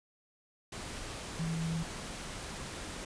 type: tone in noise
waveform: sine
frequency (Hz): 163.8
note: E3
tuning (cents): -11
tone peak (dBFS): -32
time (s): 1.39-1.83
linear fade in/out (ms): 5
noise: pink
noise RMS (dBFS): -42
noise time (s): 0.72-3.05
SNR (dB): +7
effects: resampled to 22050 Hz